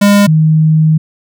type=tone pair in turn; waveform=square / sine; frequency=203 / 156.93 Hz; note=G#3 / D#3; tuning=-39 / +15 cents; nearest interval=major third; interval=446 cents; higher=first; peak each=-5 dBFS; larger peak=neither; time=0.01-0.27 / 0.27-0.98 s; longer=second; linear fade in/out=10 ms; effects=none